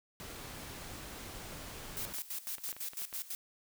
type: noise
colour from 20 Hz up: pink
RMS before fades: -46 dBFS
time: 0.2-2.13 s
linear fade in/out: 0 ms
type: noise with tremolo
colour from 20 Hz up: blue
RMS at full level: -39 dBFS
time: 1.97-3.35 s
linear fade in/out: 0 ms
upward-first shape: square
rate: 6 Hz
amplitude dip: 80%
type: clicks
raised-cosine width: 0.3 ms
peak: -32 dBFS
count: 12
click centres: 2.006 / 2.052 / 2.144 / 2.185 / 2.472 / 2.583 / 2.69 / 2.728 / 2.766 / 2.934 / 3.019 / 3.128 s
effects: none